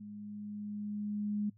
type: tone with level ramp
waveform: sine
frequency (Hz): 207.7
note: G#3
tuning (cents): 0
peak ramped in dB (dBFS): -44 to -30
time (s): 0-1.5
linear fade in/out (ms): 10
effects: noise-tail reverb RT60 0.1 s tail -21 dB re dry + added 106 Hz sine -59 dBFS peak until 1.57 s